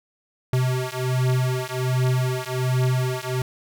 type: beating tone pair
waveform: square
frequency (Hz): 127.1 / 128.4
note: C3 / C3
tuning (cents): -50 / -32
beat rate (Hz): 1.3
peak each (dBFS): -24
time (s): 0.53-3.42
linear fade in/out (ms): 2
effects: none